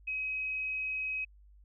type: tone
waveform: sine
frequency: 2539 Hz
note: D#7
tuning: 34 cents sharp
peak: -32 dBFS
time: 0.07-1.25 s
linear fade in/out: 10 ms
effects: added 50 Hz sine -55 dBFS peak until 1.64 s